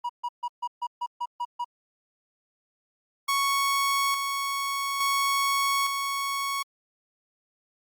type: tone bursts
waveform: triangle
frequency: 965 Hz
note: B5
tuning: 40 cents flat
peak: -25 dBFS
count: 9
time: 0.04-1.646 s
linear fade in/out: 10 ms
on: 54 ms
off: 140 ms
type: tone with tremolo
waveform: sawtooth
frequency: 1108.7 Hz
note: C#6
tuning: in tune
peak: -19 dBFS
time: 3.28-6.63 s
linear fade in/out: 10 ms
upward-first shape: square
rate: 0.58 Hz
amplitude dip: 40%
effects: Opus 48 kbps